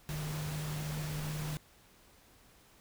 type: tone in noise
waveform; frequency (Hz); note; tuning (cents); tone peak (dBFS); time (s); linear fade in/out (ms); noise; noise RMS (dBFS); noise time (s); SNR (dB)
sine; 151.9; D#3; -41; -36; 0.09-1.57; 0; pink; -43; 0.09-1.57; +4
effects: pink hiss -62 dBFS RMS until 2.8 s